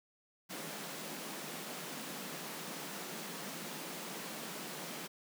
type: high-pass noise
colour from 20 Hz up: pink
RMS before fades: -44 dBFS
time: 0.49-5.08 s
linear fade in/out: 20 ms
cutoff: 150 Hz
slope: 96 dB/octave
effects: none